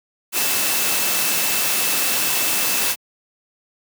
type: tone in noise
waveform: sine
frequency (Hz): 2641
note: E7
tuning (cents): +3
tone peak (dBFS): -29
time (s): 0.32-2.96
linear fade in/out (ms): 50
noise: white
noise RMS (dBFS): -20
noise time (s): 0.32-2.96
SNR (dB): -12
effects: high-pass 150 Hz 12 dB/octave